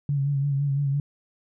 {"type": "tone with vibrato", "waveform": "sine", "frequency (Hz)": 140.5, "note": "C#3", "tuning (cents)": 24, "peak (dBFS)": -21, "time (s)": [0.09, 1], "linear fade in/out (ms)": 2, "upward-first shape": "sine", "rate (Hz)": 5.9, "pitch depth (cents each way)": 44, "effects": []}